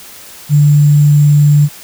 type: tone with sample-and-hold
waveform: sine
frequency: 146.83 Hz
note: D3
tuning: in tune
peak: -4 dBFS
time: 0.49-1.69 s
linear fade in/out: 50 ms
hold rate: 7350 Hz
effects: white hiss -34 dBFS RMS until 1.83 s